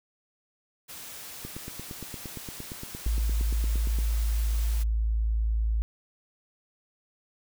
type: noise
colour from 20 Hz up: white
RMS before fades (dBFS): -42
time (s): 0.88-4.84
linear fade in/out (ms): 20
type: click train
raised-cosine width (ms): 3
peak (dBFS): -25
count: 23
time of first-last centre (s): 1.45-3.987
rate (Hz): 8.67
type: tone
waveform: sine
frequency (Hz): 55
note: A1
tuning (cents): 0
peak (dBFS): -23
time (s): 3.06-5.82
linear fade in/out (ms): 0
effects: none